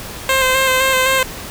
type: tone with vibrato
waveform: 10% pulse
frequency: 523.3 Hz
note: C5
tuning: in tune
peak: -4 dBFS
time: 0.29-1.23 s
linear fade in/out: 2 ms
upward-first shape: square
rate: 3.9 Hz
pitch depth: 22 cents each way
effects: pink hiss -30 dBFS RMS until 1.5 s